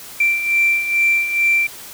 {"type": "beating tone pair", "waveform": "sine", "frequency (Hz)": [2349, 2351.3], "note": ["D7", "D7"], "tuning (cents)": [0, 1], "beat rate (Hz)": 2.3, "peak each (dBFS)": [-20, -14], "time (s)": [0.2, 1.67], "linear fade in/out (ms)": 5, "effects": ["tanh soft clip ceiling -7 dBFS", "white hiss -36 dBFS RMS until 1.93 s"]}